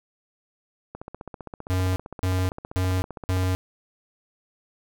click train, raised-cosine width 1 ms, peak -22 dBFS, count 39, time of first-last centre 0.95-3.434 s, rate 15.3 Hz
square tone bursts, 92.5 Hz, F#2, in tune, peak -22 dBFS, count 4, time 1.7-3.55 s, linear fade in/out 0 ms, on 260 ms, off 270 ms
effects none

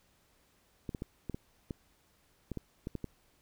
clicks, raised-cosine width 3 ms, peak -24 dBFS, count 11, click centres 0.892 / 0.948 / 1.021 / 1.297 / 1.345 / 1.708 / 2.517 / 2.573 / 2.871 / 2.953 / 3.043 s, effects pink hiss -69 dBFS RMS until 3.41 s

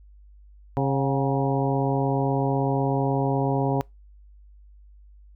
harmonic tone with a mistuned harmonic, 136.2 Hz, C#3, 30 cents flat, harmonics 1 / 2 / 3 / 4 / 5 / 6 / 7, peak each -24 / -27 / -29 / -30 / -31 / -32 / -32 dBFS, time 0.77-3.81 s, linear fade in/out 0 ms, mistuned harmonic 5, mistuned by +69 cents, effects noise-tail reverb RT60 0.2 s tail -25 dB re dry + added 50 Hz sine -47 dBFS peak until 5.35 s

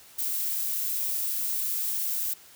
violet noise, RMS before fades -29 dBFS, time 0.18-2.34 s, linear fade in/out 10 ms, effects white hiss -52 dBFS RMS until 2.55 s

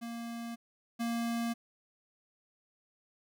square tone pair in turn, 233.1 / 233.1 Hz, A#3 / A#3, 0 / 0 cents, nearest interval unison, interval 0 cents, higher neither, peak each -39 / -32 dBFS, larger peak second, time 0.01-0.56 / 0.99-1.54 s, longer neither, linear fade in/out 20 ms, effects none

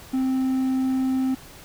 triangle tone, 261.6 Hz, C4, in tune, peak -18 dBFS, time 0.13-1.35 s, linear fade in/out 10 ms, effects pink hiss -45 dBFS RMS until 1.64 s

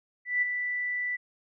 sine tone with ADSR envelope, 1975.5 Hz, B6, in tune, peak -21 dBFS, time 0.25-1.17 s, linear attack 170 ms, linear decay 16 ms, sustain -7 dB, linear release 20 ms, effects none

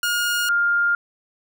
sawtooth / sine tone pair in turn, 1427 / 1404.9 Hz, F6 / F6, +37 / +10 cents, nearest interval unison, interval 27 cents, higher first, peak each -16 dBFS, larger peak neither, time 0.03-0.49 / 0.49-0.95 s, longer neither, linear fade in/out 2 ms, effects none

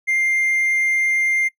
triangle tone with hard clipping, 2103 Hz, C7, 8 cents sharp, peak -17 dBFS, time 0.07-1.49 s, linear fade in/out 20 ms, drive 5 dB, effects noise-tail reverb RT60 0.1 s tail -21 dB re dry

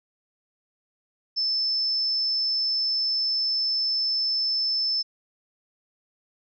sine tone, 5270 Hz, E8, 1 cent flat, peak -22 dBFS, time 1.36-5.03 s, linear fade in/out 20 ms, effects none

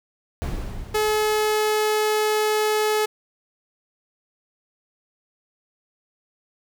brown noise with exponential decay, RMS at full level -24 dBFS, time 0.42-1.94 s, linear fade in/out 0 ms, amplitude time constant 330 ms
sawtooth tone, 427.6 Hz, A4, 49 cents flat, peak -15 dBFS, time 0.94-3.06 s, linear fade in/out 10 ms
effects none

